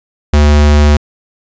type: tone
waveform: square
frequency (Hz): 73.9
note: D2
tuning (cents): +11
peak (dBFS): -5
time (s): 0.33-0.97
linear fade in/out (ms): 5
effects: resampled to 16000 Hz